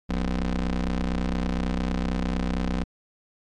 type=ring-modulated tone; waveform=25% pulse; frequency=64.2 Hz; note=C2; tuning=32 cents flat; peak=-17 dBFS; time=0.09-2.84 s; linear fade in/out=10 ms; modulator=114 Hz; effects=low-pass 5000 Hz 12 dB/octave + MP3 64 kbps